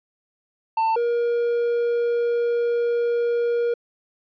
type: tone pair in turn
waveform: triangle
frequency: 894 / 473.6 Hz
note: A5 / A#4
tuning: +27 / +27 cents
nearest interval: major seventh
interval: 1100 cents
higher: first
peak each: -16 / -17 dBFS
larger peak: first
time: 0.77-0.96 / 0.96-3.74 s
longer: second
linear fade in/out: 5 ms
effects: resampled to 11025 Hz